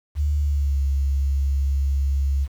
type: tone with pitch glide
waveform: sine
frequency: 73.42 to 68.9 Hz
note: D2 to C#2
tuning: 0 to -10 cents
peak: -18 dBFS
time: 0.15-2.48 s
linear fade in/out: 50 ms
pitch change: -110 cents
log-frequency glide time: 0.37-0.81 s
effects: 8-bit